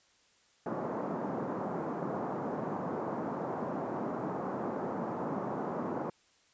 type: band-pass noise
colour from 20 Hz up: pink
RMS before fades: -36 dBFS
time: 0.66-6.1 s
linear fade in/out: 2 ms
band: 170 to 1100 Hz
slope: 24 dB/octave
effects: white hiss -67 dBFS RMS until 6.53 s + resampled to 16000 Hz